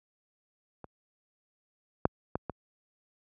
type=clicks; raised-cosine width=1 ms; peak=-29 / -8 / -16 / -20 dBFS; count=4; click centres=0.843 / 2.054 / 2.355 / 2.497 s; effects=high-pass 60 Hz 12 dB/octave

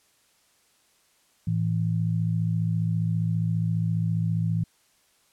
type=tone pair together; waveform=sine; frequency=110 / 164.81 Hz; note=A2 / E3; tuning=0 / 0 cents; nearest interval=perfect fifth; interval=700 cents; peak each=-25 dBFS; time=1.47-4.64 s; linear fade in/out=5 ms; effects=white hiss -64 dBFS RMS until 5.32 s + low-pass 11000 Hz 12 dB/octave

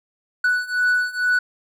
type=beating tone pair; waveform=triangle; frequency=1480 / 1482.2 Hz; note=F#6 / F#6; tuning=0 / +3 cents; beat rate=2.2 Hz; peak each=-20 / -18 dBFS; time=0.44-1.39 s; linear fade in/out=5 ms; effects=none

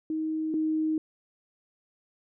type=tone pair in turn; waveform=sine; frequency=314.8 / 313.5 Hz; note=D#4 / D#4; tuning=+20 / +13 cents; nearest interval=unison; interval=7 cents; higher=first; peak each=-27 / -24 dBFS; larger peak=second; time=0.1-0.54 / 0.54-0.98 s; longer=neither; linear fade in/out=2 ms; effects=none

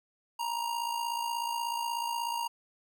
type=tone with amplitude modulation; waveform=square; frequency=938 Hz; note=A#5; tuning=11 cents sharp; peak=-29 dBFS; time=0.39-2.48 s; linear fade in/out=10 ms; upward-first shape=sine; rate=56.5 Hz; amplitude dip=60%; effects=none

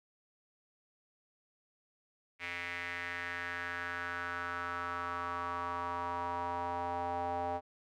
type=tone with band-pass filter sweep; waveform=square; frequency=87.31 Hz; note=F2; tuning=in tune; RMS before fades=-38 dBFS; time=2.39-7.61 s; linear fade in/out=50 ms; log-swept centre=2200 to 740 Hz; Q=4.2; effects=none

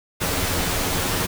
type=noise with comb filter; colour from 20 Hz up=pink; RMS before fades=-23 dBFS; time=0.2-1.27 s; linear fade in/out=20 ms; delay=11 ms; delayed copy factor=+0.55; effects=none

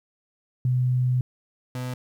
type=tone pair in turn; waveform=sine / 35% pulse; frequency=126.1 / 126.1 Hz; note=B2 / B2; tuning=+36 / +36 cents; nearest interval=unison; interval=0 cents; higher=neither; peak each=-19 / -27 dBFS; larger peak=first; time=0.65-1.21 / 1.75-1.94 s; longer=first; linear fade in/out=2 ms; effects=10-bit

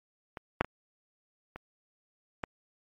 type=clicks; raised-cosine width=0.5 ms; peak=-24 / -8 / -22 / -26 / -17 dBFS; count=5; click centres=0.372 / 0.61 / 0.646 / 1.56 / 2.438 s; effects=MP3 64 kbps

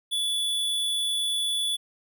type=tone; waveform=square; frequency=3442 Hz; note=A7; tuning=39 cents flat; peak=-25 dBFS; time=0.11-1.77 s; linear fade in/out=20 ms; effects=none

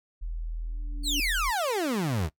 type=tone; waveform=sine; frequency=40.75 Hz; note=E1; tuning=19 cents flat; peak=-30 dBFS; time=0.21-1.51 s; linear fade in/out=20 ms
type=tone with exponential growth; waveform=sine; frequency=289.1 Hz; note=D4; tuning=27 cents flat; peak=-29 dBFS; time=0.6-1.2 s; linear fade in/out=2 ms; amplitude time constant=130 ms
type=exponential sweep; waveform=30% pulse; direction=down; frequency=4555 to 70.7 Hz; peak=-23 dBFS; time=1.03-2.3 s; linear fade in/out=50 ms
effects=noise-tail reverb RT60 0.1 s tail -20 dB re dry

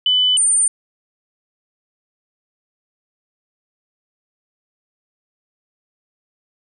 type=tone pair in turn; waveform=sine; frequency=3000 / 8990 Hz; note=F#7 / C#9; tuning=+23 / +23 cents; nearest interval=octave + perfect fifth; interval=1900 cents; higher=second; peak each=-12 dBFS; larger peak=neither; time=0.06-0.37 / 0.37-0.68 s; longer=neither; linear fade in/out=2 ms; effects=none

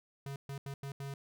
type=tone bursts at uneven times; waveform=square; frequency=138.59 Hz; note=C#3; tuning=in tune; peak=-40 dBFS; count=5; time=0.26-0.36 / 0.49-0.58 / 0.66-0.74 / 0.83-0.92 / 1-1.14 s; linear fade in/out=2 ms; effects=none

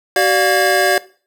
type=tone cluster; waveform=square; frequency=378.9 / 587 / 709 / 1634 Hz; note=F#4 / D5 / F5 / G#6; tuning=+41 / -1 / +26 / -29 cents; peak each=-18 dBFS; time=0.16-0.98 s; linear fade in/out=2 ms; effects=noise-tail reverb RT60 0.4 s tail -19 dB re dry

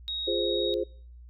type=tone; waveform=sine; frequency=3774 Hz; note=A#7; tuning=21 cents sharp; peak=-30 dBFS; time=0.08-0.74 s; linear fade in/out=0 ms
type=chord; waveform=sine; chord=F minor; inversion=none; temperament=equal; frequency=349.2 / 415.3 / 523.3 Hz; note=F4 / Ab4 / C5; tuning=0 / 0 / 0 cents; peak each=-30 dBFS; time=0.27-0.84 s; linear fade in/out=10 ms
effects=noise-tail reverb RT60 0.6 s tail -26 dB re dry + added 60 Hz sine -45 dBFS peak until 1.29 s

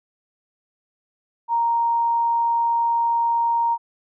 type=tone; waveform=sine; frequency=932.3 Hz; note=A#5; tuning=in tune; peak=-17 dBFS; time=1.48-3.78 s; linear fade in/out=50 ms; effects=none

